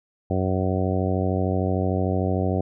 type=harmonic tone; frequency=93.3 Hz; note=F#2; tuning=15 cents sharp; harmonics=1 / 2 / 3 / 4 / 5 / 6 / 7 / 8; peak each=-24 / -27 / -29 / -30 / -31 / -32 / -32 / -33 dBFS; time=0.3-2.61 s; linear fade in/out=5 ms; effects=none